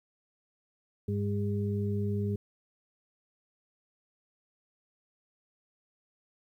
harmonic tone, 101.6 Hz, G#2, 38 cents flat, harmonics 1 / 2 / 4, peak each -30 / -33 / -36 dBFS, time 1.08-2.36 s, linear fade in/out 5 ms, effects 11-bit

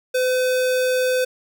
square tone, 508 Hz, B4, 49 cents sharp, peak -18 dBFS, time 0.14-1.25 s, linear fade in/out 10 ms, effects none

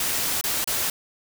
white noise with dropouts, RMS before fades -25 dBFS, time 0-0.9 s, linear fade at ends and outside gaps 2 ms, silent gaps 0.412-0.439 / 0.643-0.674 s, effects none

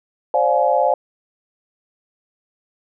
sine chord, D half-diminished seventh, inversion third, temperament just, 528.6 / 587.3 / 704.8 / 845.8 Hz, C5 / D5 / F5 / Ab5, +18 / 0 / +16 / +31 cents, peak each -19 dBFS, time 0.34-0.94 s, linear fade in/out 2 ms, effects none

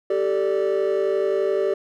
triangle chord, G suspended second, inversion none, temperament equal with one note detuned, 388.4 / 440 / 587.3 Hz, G4 / A4 / D5, -16 / 0 / 0 cents, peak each -19 / -22 / -22 dBFS, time 0.1-1.74 s, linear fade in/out 5 ms, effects tanh soft clip ceiling -11 dBFS

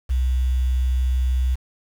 sine tone with quantisation, 63.4 Hz, B1, 46 cents sharp, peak -17 dBFS, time 0.09-1.56 s, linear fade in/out 20 ms, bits 7, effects none

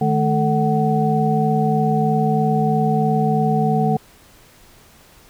sine tone cluster, 153.3 / 216.4 / 443 / 748 Hz, D#3 / A3 / A4 / F#5, -25 / -29 / +12 / +19 cents, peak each -19 / -20 / -23 / -20 dBFS, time 0.01-3.97 s, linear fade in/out 5 ms, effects pink hiss -49 dBFS RMS until 5.29 s

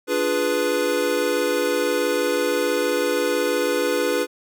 square chord, D diminished seventh, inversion none, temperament equal, 293.7 / 349.2 / 415.3 / 493.9 Hz, D4 / F4 / Ab4 / Cb5, 0 / 0 / 0 / 0 cents, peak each -28 / -28 / -26 / -23 dBFS, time 0.07-4.27 s, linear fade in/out 50 ms, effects none

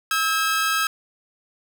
sawtooth tone pair together, 1298.4 / 1611 Hz, E6 / G6, -27 / +47 cents, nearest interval major third, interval 374 cents, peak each -18 / -20 dBFS, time 0.11-0.87 s, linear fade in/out 2 ms, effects none

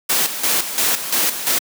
white noise with tremolo, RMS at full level -17 dBFS, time 0.09-1.59 s, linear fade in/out 10 ms, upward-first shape square, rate 2.9 Hz, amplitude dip 65%, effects high-pass 200 Hz 12 dB/octave

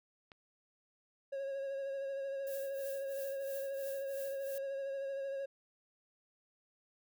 click, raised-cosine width 0.3 ms, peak -37 dBFS, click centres 0.318 s
triangle tone with vibrato, 547 Hz, C#5, 23 cents flat, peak -35 dBFS, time 1.32-5.46 s, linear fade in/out 10 ms, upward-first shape sine, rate 13 Hz, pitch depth 25 cents each way
violet noise with tremolo, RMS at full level -47 dBFS, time 2.47-4.58 s, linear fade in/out 0 ms, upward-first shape triangle, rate 3 Hz, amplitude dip 90%
effects none

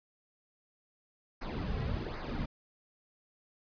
brown noise with flanger, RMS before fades -36 dBFS, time 1.41-2.46 s, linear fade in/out 10 ms, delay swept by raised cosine 0.29 to 3.39 ms, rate 1.3 Hz, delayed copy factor -0.75, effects resampled to 11025 Hz

